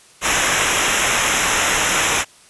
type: noise with comb filter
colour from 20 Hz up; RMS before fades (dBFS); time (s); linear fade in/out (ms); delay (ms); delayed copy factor
pink; -17; 0.21-2.25; 50; 0.22; -0.85
effects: white hiss -48 dBFS RMS until 2.49 s + resampled to 24000 Hz